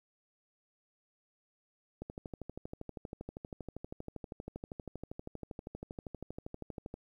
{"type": "click train", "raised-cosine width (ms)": 2, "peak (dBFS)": -28, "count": 63, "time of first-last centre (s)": [2.02, 6.941], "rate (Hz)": 12.6, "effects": ["11-bit"]}